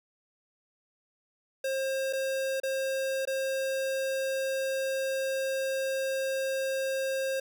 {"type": "tone with dropouts", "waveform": "square", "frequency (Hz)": 534, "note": "C5", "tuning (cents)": 35, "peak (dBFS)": -29, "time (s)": [1.64, 7.4], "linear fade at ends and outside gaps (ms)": 5, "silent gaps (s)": [[2.128, 2.132], [2.601, 2.633], [3.253, 3.273]], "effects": []}